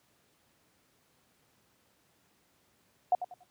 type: tone with echo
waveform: sine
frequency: 723 Hz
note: F#5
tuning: 40 cents flat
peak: -21 dBFS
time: 3.12-3.15 s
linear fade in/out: 2 ms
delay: 95 ms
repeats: 3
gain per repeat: -11 dB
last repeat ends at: 3.435 s
effects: pink hiss -69 dBFS RMS until 3.5 s + high-pass 100 Hz 12 dB/octave